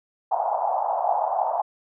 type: band-pass noise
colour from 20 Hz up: white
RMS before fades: -24 dBFS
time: 0.31-1.62 s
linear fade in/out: 10 ms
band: 670 to 880 Hz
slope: 48 dB/octave
effects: none